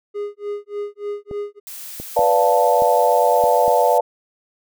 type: tone with tremolo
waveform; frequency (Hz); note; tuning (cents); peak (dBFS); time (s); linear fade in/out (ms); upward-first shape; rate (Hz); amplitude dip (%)
triangle; 411.2; G#4; -17; -20; 0.14-1.6; 20; sine; 3.4; 100
type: clicks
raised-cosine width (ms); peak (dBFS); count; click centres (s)
2; -18; 6; 1.312 / 2 / 2.192 / 2.821 / 3.439 / 3.68
type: noise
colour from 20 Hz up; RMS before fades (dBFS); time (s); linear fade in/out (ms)
blue; -34; 1.67-3.98; 0
type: chord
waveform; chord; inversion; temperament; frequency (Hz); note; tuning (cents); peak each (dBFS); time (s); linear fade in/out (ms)
sine; B half-diminished seventh; none; equal with one note detuned; 493.9 / 582.6 / 698.5 / 880; B4 / D5 / F5 / A5; 0 / -14 / 0 / 0; -18; 2.16-4.01; 10
effects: none